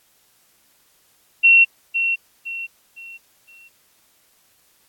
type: tone with echo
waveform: sine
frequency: 2724 Hz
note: F7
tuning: 44 cents flat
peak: -8 dBFS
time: 1.43-1.65 s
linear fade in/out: 20 ms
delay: 510 ms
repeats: 4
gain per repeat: -9 dB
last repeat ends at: 3.69 s
effects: white hiss -59 dBFS RMS until 4.88 s + AAC 64 kbps